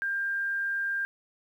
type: tone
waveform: sine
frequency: 1596 Hz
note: G6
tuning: 31 cents sharp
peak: -27 dBFS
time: 0.02-1.05 s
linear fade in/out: 0 ms
effects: 10-bit